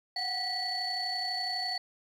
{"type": "tone cluster", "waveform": "sine", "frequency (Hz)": [725, 757, 1952, 4447], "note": ["F#5", "F#5", "B6", "C#8"], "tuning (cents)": [-35, 39, -21, 5], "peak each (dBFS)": [-38, -39, -38, -31], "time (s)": [0.16, 1.78], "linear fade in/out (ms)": 5, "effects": ["tanh soft clip ceiling -25 dBFS", "11-bit"]}